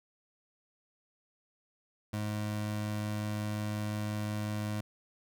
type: tone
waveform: 25% pulse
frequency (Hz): 105.6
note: G#2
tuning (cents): +29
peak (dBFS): -29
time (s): 2.13-4.81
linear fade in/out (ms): 5
effects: none